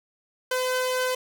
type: tone pair together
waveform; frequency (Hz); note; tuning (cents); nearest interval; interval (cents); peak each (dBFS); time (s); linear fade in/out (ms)
sawtooth; 508.7 / 1530; C5 / G6; -49 / -42; octave + perfect fifth; 1907; -20 / -30; 0.51-1.15; 5
effects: none